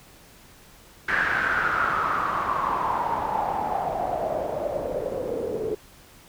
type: noise with low-pass filter sweep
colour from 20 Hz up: white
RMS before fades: -26 dBFS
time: 1.08-5.75 s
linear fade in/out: 5 ms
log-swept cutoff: 1700 to 430 Hz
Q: 7
effects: pink hiss -51 dBFS RMS until 6.28 s